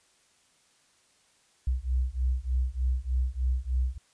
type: beating tone pair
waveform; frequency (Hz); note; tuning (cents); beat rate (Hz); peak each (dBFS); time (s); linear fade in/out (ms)
sine; 61.74 / 65.04; B1 / C2; 0 / -10; 3.3; -28 / -28; 1.67-3.98; 5
effects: white hiss -65 dBFS RMS until 4.13 s + resampled to 22050 Hz